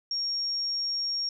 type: tone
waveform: sine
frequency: 5560 Hz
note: F8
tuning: 9 cents flat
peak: -27 dBFS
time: 0.11-1.29 s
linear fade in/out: 2 ms
effects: none